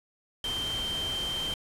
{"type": "tone in noise", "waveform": "sine", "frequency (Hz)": 3136, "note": "G7", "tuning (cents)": 0, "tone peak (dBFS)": -30, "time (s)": [0.44, 1.54], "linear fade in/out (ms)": 2, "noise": "pink", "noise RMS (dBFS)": -38, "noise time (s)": [0.44, 1.54], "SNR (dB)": 5, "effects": ["low-pass 12000 Hz 12 dB/octave"]}